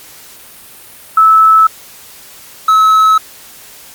sine / triangle tone pair in turn, 1306 / 1291.7 Hz, E6 / E6, -17 / -36 cents, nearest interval unison, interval 19 cents, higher first, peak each -3 dBFS, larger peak neither, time 1.17-1.67 / 2.68-3.18 s, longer neither, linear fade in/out 5 ms, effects white hiss -36 dBFS RMS until 3.94 s + Opus 48 kbps

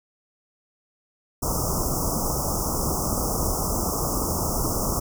pink band-stop noise, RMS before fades -25 dBFS, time 1.42-5 s, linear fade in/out 10 ms, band 1300 to 5200 Hz, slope 96 dB/octave, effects none

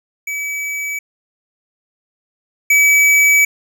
square tone pair in turn, 2288 / 2288 Hz, D7 / D7, -46 / -46 cents, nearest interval unison, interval 0 cents, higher neither, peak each -21 / -9 dBFS, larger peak second, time 0.27-0.99 / 2.7-3.45 s, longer second, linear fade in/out 5 ms, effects none

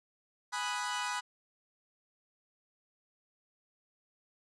sawtooth chord, G# minor seventh, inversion none, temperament equal, 830.6 / 987.8 / 1244.5 / 1480 Hz, G#5 / B5 / D#6 / F#6, 0 / 0 / 0 / 0 cents, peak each -37 / -33 / -37 / -36 dBFS, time 0.52-1.21 s, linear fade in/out 20 ms, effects resampled to 22050 Hz

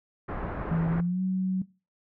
pink low-pass noise, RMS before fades -34 dBFS, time 0.28-1.01 s, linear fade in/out 10 ms, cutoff 1600 Hz, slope 24 dB/octave
sine tone with pitch glide, 164.81 to 187.14 Hz, E3 to F#3, 0 to +20 cents, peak -24 dBFS, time 0.71-1.62 s, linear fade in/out 5 ms, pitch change +220 cents, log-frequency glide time 0.91-1.22 s
effects noise-tail reverb RT60 0.3 s tail -20 dB re dry

